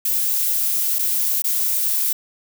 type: noise with dropouts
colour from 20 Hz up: violet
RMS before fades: -20 dBFS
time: 0.05-2.13 s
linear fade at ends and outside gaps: 5 ms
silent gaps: 0.987-0.99 / 1.421-1.441 s
effects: none